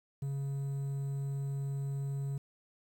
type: tone with quantisation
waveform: triangle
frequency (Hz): 138.59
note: C#3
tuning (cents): 0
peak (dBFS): -31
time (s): 0.22-2.38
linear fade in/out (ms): 5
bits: 10
effects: none